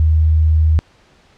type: tone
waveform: sine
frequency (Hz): 78.7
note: D#2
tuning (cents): +20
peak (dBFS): -9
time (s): 0-0.79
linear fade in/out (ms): 0
effects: pink hiss -51 dBFS RMS until 1.37 s + low-pass 5000 Hz 12 dB/octave